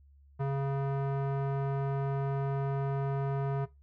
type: tone with low-pass filter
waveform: square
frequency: 137.9 Hz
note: C#3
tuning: 9 cents flat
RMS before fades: -31 dBFS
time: 0.39-3.66 s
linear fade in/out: 20 ms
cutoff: 1100 Hz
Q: 1.2
effects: noise-tail reverb RT60 0.2 s tail -17 dB re dry + added 70 Hz sine -56 dBFS peak until 3.82 s